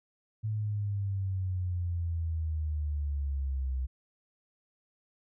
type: exponential sweep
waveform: sine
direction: down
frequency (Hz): 109.2 to 63.7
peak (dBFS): -29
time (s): 0.43-3.87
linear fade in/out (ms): 20
effects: none